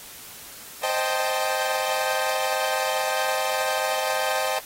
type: chord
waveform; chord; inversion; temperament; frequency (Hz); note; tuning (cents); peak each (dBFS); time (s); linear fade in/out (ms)
sawtooth; A half-diminished seventh; first; equal; 523.3 / 622.3 / 784 / 880; C5 / Eb5 / G5 / A5; 0 / 0 / 0 / 0; -25 / -24 / -24 / -27; 0.83-4.59; 5
effects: white hiss -42 dBFS RMS until 4.65 s + AAC 48 kbps